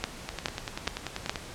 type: two click trains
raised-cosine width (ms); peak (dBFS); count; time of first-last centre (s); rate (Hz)
0.2; -9 / -15; 4 / 12; 0.04-1.295 / 0.29-1.358; 2.39 / 10.3
effects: pink hiss -43 dBFS RMS until 1.54 s + low-pass 9000 Hz 12 dB/octave